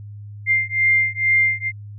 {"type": "beating tone pair", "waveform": "sine", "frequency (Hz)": [2100, 2102.2], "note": ["C7", "C7"], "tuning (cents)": [6, 8], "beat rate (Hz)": 2.2, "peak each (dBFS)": -18, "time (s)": [0.46, 1.72], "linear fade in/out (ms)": 50, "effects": ["added 103 Hz sine -33 dBFS peak until 1.98 s"]}